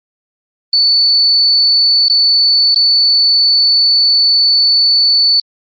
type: tone with dropouts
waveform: sine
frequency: 4479 Hz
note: C#8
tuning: 17 cents sharp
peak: -7 dBFS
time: 0.73-5.4 s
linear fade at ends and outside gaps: 2 ms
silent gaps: 2.084-2.098 / 2.746-2.759 s
effects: Opus 24 kbps